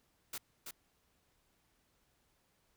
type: noise with echo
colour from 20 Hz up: white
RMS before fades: -42 dBFS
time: 0.33-0.38 s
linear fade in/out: 5 ms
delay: 330 ms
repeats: 1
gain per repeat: -4 dB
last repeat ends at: 0.71 s
effects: pink hiss -75 dBFS RMS until 2.76 s